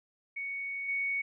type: tone with level steps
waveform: sine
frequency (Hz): 2227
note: C#7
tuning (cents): +7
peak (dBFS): -34 / -29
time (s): 0.36-1.22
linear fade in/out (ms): 10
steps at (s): 0.88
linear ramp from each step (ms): 10
effects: none